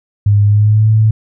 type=tone with pitch glide; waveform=sine; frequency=102.6 to 109.33 Hz; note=G#2 to A2; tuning=-21 to -11 cents; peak=-6 dBFS; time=0.26-1.11 s; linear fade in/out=5 ms; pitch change=+110 cents; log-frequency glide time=0.44-0.89 s; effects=none